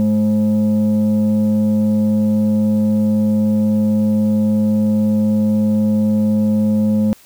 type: tone with frequency modulation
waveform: sine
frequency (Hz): 213.2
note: G#3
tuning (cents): +46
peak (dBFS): -11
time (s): 0-7.13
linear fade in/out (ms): 0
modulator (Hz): 317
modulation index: 0.44
effects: tanh soft clip ceiling -7 dBFS + white hiss -47 dBFS RMS until 7.25 s